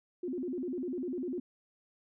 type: tone with vibrato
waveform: sine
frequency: 303.4 Hz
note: D#4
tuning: 44 cents flat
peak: -33 dBFS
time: 0.23-1.4 s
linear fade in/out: 5 ms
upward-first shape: square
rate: 10 Hz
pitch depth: 280 cents each way
effects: none